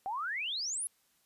sine exponential sweep, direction up, 740 to 11175 Hz, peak -33 dBFS, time 0.06-0.87 s, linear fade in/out 0 ms, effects white hiss -71 dBFS RMS until 1.25 s + resampled to 32000 Hz

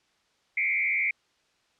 sine tone with frequency modulation, 2224 Hz, C#7, 5 cents sharp, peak -23 dBFS, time 0.57-1.11 s, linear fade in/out 5 ms, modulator 86.2 Hz, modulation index 1.9, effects white hiss -68 dBFS RMS until 1.79 s + low-pass 5000 Hz 12 dB/octave

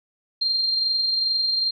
sine tone with amplitude modulation, 4186 Hz, C8, in tune, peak -18 dBFS, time 0.41-1.71 s, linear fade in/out 10 ms, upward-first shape sine, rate 22.4 Hz, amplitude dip 35%, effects none

